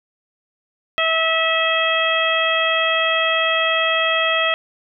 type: harmonic tone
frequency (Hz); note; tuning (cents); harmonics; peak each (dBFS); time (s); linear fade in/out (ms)
649; E5; -27; 1 / 2 / 3 / 4 / 5; -22 / -22 / -22 / -22 / -22; 0.98-4.54; 0
effects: none